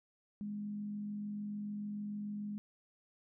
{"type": "tone with frequency modulation", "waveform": "sine", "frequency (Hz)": 207, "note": "G#3", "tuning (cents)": -5, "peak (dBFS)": -38, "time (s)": [0.41, 2.58], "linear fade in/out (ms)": 0, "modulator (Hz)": 46.8, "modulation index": 0.22, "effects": []}